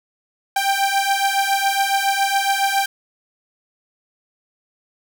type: beating tone pair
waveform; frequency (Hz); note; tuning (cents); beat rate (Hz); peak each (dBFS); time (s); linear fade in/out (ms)
sawtooth; 784 / 791.2; G5 / G5; 0 / +16; 7.2; -16; 0.56-2.86; 5
effects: 8-bit